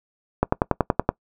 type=click train; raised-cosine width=1 ms; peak=-3 dBFS; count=8; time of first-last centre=0.43-1.09 s; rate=10.6 Hz; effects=noise-tail reverb RT60 0.1 s tail -22 dB re dry